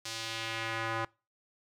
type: tone with band-pass filter sweep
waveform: square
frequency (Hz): 113.1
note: A2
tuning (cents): +48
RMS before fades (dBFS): -36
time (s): 0.05-1.05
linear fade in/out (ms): 5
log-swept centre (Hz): 5300 to 1200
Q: 1.2
effects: noise-tail reverb RT60 0.3 s tail -24 dB re dry